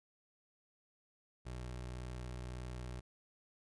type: tone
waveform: 25% pulse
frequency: 61.74 Hz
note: B1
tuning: in tune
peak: -39 dBFS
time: 1.45-3.01 s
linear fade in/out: 20 ms
effects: resampled to 24000 Hz